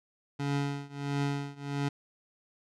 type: tone with tremolo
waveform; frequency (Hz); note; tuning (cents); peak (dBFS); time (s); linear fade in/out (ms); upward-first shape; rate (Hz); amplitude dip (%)
25% pulse; 141.6; C#3; +37; -23; 0.39-1.89; 10; triangle; 1.5; 95
effects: low-pass 6000 Hz 12 dB/octave